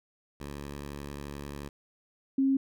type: tone pair in turn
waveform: 10% pulse / sine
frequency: 71.4 / 269.6 Hz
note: D2 / C#4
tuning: -48 / -48 cents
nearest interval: octave + major seventh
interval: 2300 cents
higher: second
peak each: -30 / -22 dBFS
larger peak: second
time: 0.4-1.69 / 2.38-2.57 s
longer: first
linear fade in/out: 5 ms
effects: none